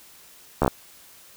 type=slowing click train; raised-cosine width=1 ms; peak=-5 dBFS; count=5; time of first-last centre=0.62-0.679 s; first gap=13 ms; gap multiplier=1.08; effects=white hiss -50 dBFS RMS until 1.36 s